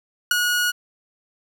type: tone with ADSR envelope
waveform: sawtooth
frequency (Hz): 1452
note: F#6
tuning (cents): -33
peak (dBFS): -9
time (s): 0.31-0.72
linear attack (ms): 3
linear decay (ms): 15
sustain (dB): -6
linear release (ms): 23
effects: none